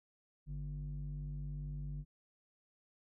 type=tone with low-pass filter; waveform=square; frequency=48.83 Hz; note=G1; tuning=6 cents flat; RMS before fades=-42 dBFS; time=0.46-2.05 s; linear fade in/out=50 ms; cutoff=170 Hz; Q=5.6; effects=none